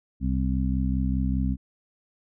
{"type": "harmonic tone", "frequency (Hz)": 65, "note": "C2", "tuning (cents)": -11, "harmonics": [1, 2, 3, 4], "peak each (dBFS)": [-25, -30, -28, -30], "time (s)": [0.2, 1.57], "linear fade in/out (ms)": 50, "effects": []}